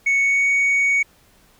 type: tone with pitch glide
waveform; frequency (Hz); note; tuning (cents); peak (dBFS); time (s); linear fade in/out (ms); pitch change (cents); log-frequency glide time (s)
sine; 2217 to 2235; C#7 to C#7; 0 to +14; -12; 0.06-1.03; 10; +14; 0.19-0.49
effects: tanh soft clip ceiling -14 dBFS + pink hiss -55 dBFS RMS until 1.59 s